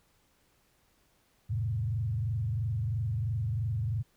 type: tone with frequency modulation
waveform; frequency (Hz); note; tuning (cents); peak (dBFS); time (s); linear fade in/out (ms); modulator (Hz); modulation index
sine; 110; A2; 0; -28; 1.49-4.03; 20; 23; 0.93
effects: pink hiss -69 dBFS RMS until 4.16 s